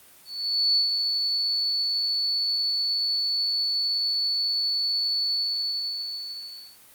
sine tone with ADSR envelope, 4449 Hz, C#8, 5 cents sharp, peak -17 dBFS, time 0.25-6.79 s, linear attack 510 ms, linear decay 110 ms, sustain -5 dB, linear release 1500 ms, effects white hiss -52 dBFS RMS until 6.94 s + Opus 32 kbps

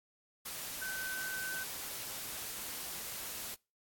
sine tone in noise, 1527 Hz, G6, 46 cents flat, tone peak -38 dBFS, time 0.81-1.64 s, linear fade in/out 10 ms, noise white, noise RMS -42 dBFS, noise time 0.45-3.55 s, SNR +1 dB, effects noise-tail reverb RT60 0.3 s tail -26 dB re dry + AAC 64 kbps

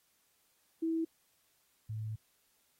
sine tone pair in turn, 326 / 109.04 Hz, E4 / A2, -19 / -15 cents, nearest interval octave + perfect fifth, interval 1896 cents, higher first, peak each -30 / -36 dBFS, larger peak first, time 0.82-1.05 / 1.89-2.16 s, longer second, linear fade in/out 10 ms, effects white hiss -73 dBFS RMS until 2.79 s + AAC 48 kbps

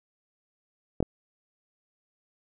clicks, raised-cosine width 2 ms, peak -11 dBFS, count 2, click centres 1.004 / 1.027 s, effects none

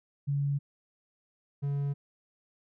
sine / triangle tone pair in turn, 141.5 / 141.5 Hz, C#3 / C#3, +36 / +36 cents, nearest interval unison, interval 0 cents, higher neither, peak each -26 dBFS, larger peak neither, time 0.27-0.59 / 1.62-1.94 s, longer neither, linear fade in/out 20 ms, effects none

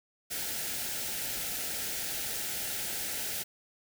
white band-stop noise, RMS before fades -35 dBFS, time 0.3-3.44 s, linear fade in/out 20 ms, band 910 to 1300 Hz, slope 96 dB/octave, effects none

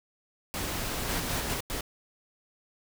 pink noise, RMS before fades -33 dBFS, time 0.54-1.54 s, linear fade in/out 0 ms
pink noise bursts, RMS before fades -33 dBFS, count 4, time 1.09-1.809 s, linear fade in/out 2 ms, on 110 ms, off 93 ms
effects none

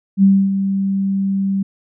sine tone with ADSR envelope, 195.1 Hz, G3, 8 cents flat, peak -6 dBFS, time 0.17-1.63 s, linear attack 59 ms, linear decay 270 ms, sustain -9 dB, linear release 8 ms, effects none

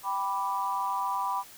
sine chord, G major, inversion none, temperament equal, 784 / 987.8 / 1174.7 Hz, G5 / B5 / D6, 0 / 0 / 0 cents, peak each -34 / -29 / -34 dBFS, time 0.03-1.44 s, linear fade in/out 50 ms, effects white hiss -50 dBFS RMS until 1.57 s

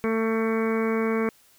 harmonic tone, 223.6 Hz, A3, 28 cents sharp, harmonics 1 / 2 / 3 / 4 / 5 / 6 / 7 / 8 / 9 / 10, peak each -25 / -25 / -38 / -40 / -34 / -38 / -39 / -43 / -41 / -36 dBFS, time 0.04-1.29 s, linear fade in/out 0 ms, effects white hiss -58 dBFS RMS until 1.58 s

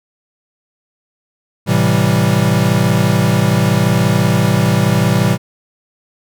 square chord, A minor seventh, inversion none, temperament equal, 110 / 130.81 / 164.81 / 196 Hz, A2 / C3 / E3 / G3, 0 / 0 / 0 / 0 cents, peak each -17 dBFS, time 1.66-5.38 s, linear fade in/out 50 ms, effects none

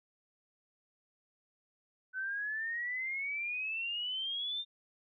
sine exponential sweep, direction up, 1506 to 3638 Hz, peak -34 dBFS, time 2.13-4.65 s, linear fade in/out 50 ms, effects none

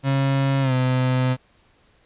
35% pulse tone with pitch glide, 136.5 to 128.1 Hz, C#3 to C3, -26 to -36 cents, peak -16 dBFS, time 0.03-1.37 s, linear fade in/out 50 ms, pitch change -110 cents, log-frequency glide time 0.61-0.73 s, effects pink hiss -59 dBFS RMS until 2.05 s + resampled to 8000 Hz

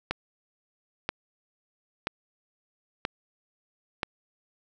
click train, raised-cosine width 0.3 ms, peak -11 dBFS, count 5, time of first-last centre 0.11-4.032 s, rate 1.02 Hz, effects none

